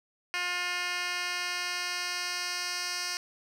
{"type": "tone with band-pass filter sweep", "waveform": "10% pulse", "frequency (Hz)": 356, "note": "F4", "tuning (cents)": 33, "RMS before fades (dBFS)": -33, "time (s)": [0.34, 3.17], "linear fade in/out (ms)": 0, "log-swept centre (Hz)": [3000, 4800], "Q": 1.5, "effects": []}